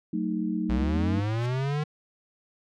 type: chord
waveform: sine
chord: D# diminished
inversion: first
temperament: just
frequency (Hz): 186.68 / 224 / 311.1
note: F#3 / A3 / D#4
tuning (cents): +16 / +31 / 0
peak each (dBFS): -30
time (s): 0.13-1.2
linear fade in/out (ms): 5
type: linear sweep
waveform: square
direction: up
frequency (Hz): 57.7 to 153.6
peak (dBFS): -26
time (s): 0.69-1.84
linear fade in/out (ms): 10
type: noise with exponential growth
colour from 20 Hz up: white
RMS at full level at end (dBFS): -36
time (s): 1.27-1.46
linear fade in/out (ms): 1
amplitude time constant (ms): 41
effects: low-pass 4000 Hz 12 dB/octave